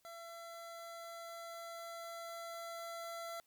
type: tone with level ramp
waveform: 25% pulse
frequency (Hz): 674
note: E5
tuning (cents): +38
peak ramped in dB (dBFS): -45 to -39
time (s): 0.05-3.4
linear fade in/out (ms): 0
effects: white hiss -75 dBFS RMS until 3.46 s